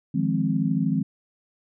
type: chord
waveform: sine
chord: F minor seventh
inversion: third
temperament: equal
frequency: 155.56 / 174.61 / 207.7 / 261.6 Hz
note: Eb3 / F3 / Ab3 / C4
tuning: 0 / 0 / 0 / 0 cents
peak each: -26 dBFS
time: 0.14-1.03 s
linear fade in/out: 10 ms
effects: none